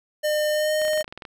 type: tone with pitch glide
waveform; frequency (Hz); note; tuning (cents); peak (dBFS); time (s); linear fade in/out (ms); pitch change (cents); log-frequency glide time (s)
square; 605 to 615.2; D#5 to D#5; -49 to -20; -21; 0.23-1.03; 20; +29; 0.51-0.73
type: clicks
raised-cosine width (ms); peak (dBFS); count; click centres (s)
0.3; -21; 12; 0.817 / 0.851 / 0.881 / 0.933 / 0.976 / 1.009 / 1.044 / 1.079 / 1.125 / 1.176 / 1.222 / 1.252
effects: none